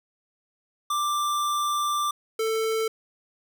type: tone pair in turn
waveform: square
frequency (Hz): 1180 / 444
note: D6 / A4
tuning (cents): +8 / +16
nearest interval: octave + perfect fourth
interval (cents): 1692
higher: first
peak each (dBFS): -24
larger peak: neither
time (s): 0.9-2.11 / 2.39-2.88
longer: first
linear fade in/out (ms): 5
effects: none